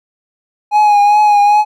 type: tone with vibrato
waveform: triangle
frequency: 830.6 Hz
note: G#5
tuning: in tune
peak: -4 dBFS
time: 0.71-1.65 s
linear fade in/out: 50 ms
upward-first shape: triangle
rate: 2.5 Hz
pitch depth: 38 cents each way
effects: none